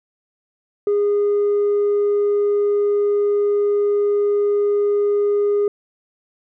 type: tone with tanh clipping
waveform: triangle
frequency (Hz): 410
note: G#4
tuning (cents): -22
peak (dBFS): -15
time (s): 0.87-5.68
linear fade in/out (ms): 2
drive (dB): 6
effects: none